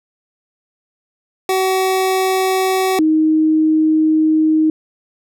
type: tone pair in turn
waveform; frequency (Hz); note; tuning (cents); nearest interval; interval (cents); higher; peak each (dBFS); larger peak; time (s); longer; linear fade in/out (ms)
25% pulse / sine; 377.5 / 313.2; F#4 / D#4; +35 / +11; minor third; 324; first; -10; neither; 1.49-2.99 / 2.99-4.7; second; 2
effects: none